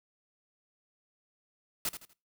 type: noise with echo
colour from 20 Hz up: white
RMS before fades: -32 dBFS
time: 1.85-1.89 s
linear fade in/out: 2 ms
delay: 81 ms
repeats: 3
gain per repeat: -10 dB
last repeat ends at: 2.133 s
effects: noise-tail reverb RT60 0.3 s tail -21 dB re dry